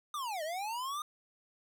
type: linear two-way sweep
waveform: square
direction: down then up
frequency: 1234 to 596 to 1234 Hz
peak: -36 dBFS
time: 0.14-1.02 s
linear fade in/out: 2 ms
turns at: 0.43 s
effects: none